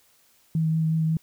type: tone with vibrato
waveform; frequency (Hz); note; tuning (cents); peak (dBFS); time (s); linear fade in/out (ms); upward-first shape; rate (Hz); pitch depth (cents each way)
sine; 160; D#3; +49; -20; 0.55-1.17; 2; triangle; 5.5; 16
effects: white hiss -61 dBFS RMS until 1.22 s